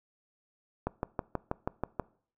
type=click train; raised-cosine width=1 ms; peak=-16 dBFS; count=8; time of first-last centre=0.87-1.997 s; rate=6.21 Hz; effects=noise-tail reverb RT60 0.5 s tail -22 dB re dry